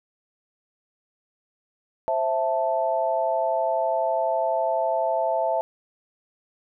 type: chord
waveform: sine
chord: A minor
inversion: first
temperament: just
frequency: 528 / 660 / 880 Hz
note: C5 / E5 / A5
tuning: +16 / +2 / 0 cents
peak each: -28 / -23 / -26 dBFS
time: 2.08-5.61 s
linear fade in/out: 0 ms
effects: none